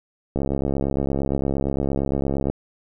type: click train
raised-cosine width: 2 ms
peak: -10 dBFS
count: 148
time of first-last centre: 0.36-2.5 s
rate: 68.7 Hz
effects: none